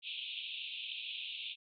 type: band-pass noise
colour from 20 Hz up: white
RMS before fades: -43 dBFS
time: 0.02-1.56 s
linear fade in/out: 50 ms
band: 2500 to 3700 Hz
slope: 96 dB/octave
effects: none